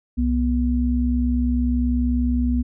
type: tone pair together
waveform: sine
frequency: 64.89 / 244 Hz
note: C2 / B3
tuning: -14 / -21 cents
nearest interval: octave + major seventh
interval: 2293 cents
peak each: -20 dBFS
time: 0.17-2.63 s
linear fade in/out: 20 ms
effects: none